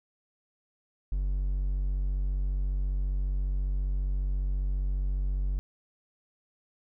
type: tone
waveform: triangle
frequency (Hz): 47.35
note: F#1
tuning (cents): +41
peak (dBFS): -24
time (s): 1.12-5.59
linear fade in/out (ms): 0
effects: none